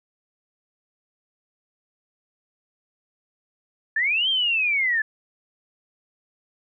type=linear two-way sweep; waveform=sine; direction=up then down; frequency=1709 to 3213 to 1709 Hz; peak=-19 dBFS; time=3.96-5.02 s; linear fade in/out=5 ms; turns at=4.29 s; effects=none